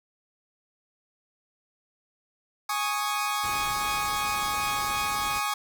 sawtooth chord, Ab suspended fourth, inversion none, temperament equal, 830.6 / 1108.7 / 1244.5 Hz, Ab5 / Db6 / Eb6, 0 / 0 / 0 cents, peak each -27 dBFS, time 2.69-5.54 s, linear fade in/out 5 ms
pink noise, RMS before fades -40 dBFS, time 3.43-5.4 s, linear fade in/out 10 ms
effects none

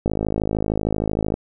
click train, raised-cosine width 2 ms, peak -8 dBFS, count 69, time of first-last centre 0.06-1.341 s, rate 53.1 Hz, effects none

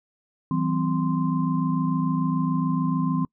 sine tone cluster, 163.9 / 190.8 / 257.8 / 1041 Hz, E3 / G3 / C4 / C6, -10 / -47 / -26 / -9 cents, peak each -24 / -29 / -25 / -32 dBFS, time 0.51-3.25 s, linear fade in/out 2 ms, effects noise-tail reverb RT60 0.1 s tail -26 dB re dry

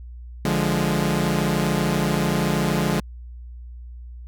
sawtooth chord, D diminished, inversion none, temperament equal, 146.83 / 174.61 / 207.7 Hz, D3 / F3 / Ab3, 0 / 0 / 0 cents, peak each -20 dBFS, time 0.45-3 s, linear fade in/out 2 ms, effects added 60 Hz sine -35 dBFS peak until 4.27 s

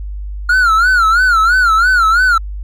triangle tone with vibrato, 1404 Hz, F6, 9 cents sharp, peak -6 dBFS, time 0.49-2.38 s, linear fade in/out 5 ms, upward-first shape sine, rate 3 Hz, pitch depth 140 cents each way, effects added 50 Hz sine -21 dBFS peak until 2.63 s

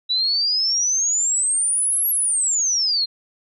sine exponential two-way sweep, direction up then down, 3900 to 11560 to 4132 Hz, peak -17 dBFS, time 0.09-3.06 s, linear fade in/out 20 ms, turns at 2.09 s, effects none

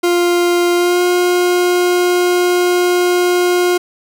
40% pulse tone with pitch glide, 350 to 356.5 Hz, F4 to F4, +4 to +36 cents, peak -10 dBFS, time 0.03-3.78 s, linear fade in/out 10 ms, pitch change +32 cents, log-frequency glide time 0.75-1.02 s, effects none

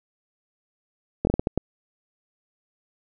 slowing click train, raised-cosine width 2 ms, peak -8 dBFS, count 7, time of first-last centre 1.25-1.576 s, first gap 21 ms, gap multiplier 1.38, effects none

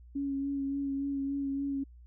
sine tone with vibrato, 277.2 Hz, C#4, in tune, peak -30 dBFS, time 0.15-1.84 s, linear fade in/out 10 ms, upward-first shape sine, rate 3.5 Hz, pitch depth 21 cents each way, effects added 60 Hz sine -50 dBFS peak until 2.06 s

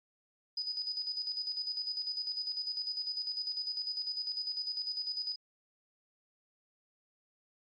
sine tone with tremolo, 4978 Hz, D#8, in tune, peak -32 dBFS, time 0.57-5.36 s, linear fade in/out 5 ms, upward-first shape square, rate 10 Hz, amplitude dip 55%, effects MP3 48 kbps

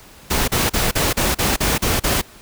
pink noise bursts, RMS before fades -18 dBFS, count 9, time 0.3-2.216 s, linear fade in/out 10 ms, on 180 ms, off 37 ms, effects pink hiss -44 dBFS RMS until 2.41 s

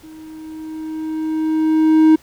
triangle tone with level ramp, 314.8 Hz, D#4, 20 cents sharp, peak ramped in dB -34 to -4 dBFS, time 0.03-2.16 s, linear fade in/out 10 ms, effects pink hiss -49 dBFS RMS until 2.22 s

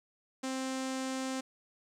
sawtooth tone with low-pass filter, 262.6 Hz, C4, 6 cents sharp, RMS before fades -36 dBFS, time 0.43-1.41 s, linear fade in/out 10 ms, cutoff 7700 Hz, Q 2.1, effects 11-bit

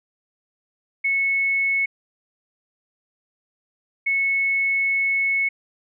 sine tone pair in turn, 2200 / 2200 Hz, C#7 / C#7, -14 / -14 cents, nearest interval unison, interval 0 cents, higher neither, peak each -18 dBFS, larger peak neither, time 1.04-1.86 / 4.06-5.49 s, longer second, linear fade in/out 10 ms, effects none

